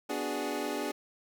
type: chord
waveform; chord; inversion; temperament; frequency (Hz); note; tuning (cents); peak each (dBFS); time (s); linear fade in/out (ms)
25% pulse; G# half-diminished seventh; first; equal; 246.9 / 293.7 / 370 / 415.3; B3 / D4 / F#4 / G#4; 0 / 0 / 0 / 0; -36 / -32 / -36 / -33; 0.09-0.92; 10
effects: none